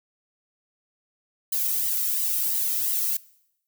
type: noise with flanger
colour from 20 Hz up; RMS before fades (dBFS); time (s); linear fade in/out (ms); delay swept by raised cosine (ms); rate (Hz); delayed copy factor
violet; -25; 1.52-3.17; 5; 0.99 to 1.61; 2.9; +0.7
effects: noise-tail reverb RT60 0.8 s tail -22 dB re dry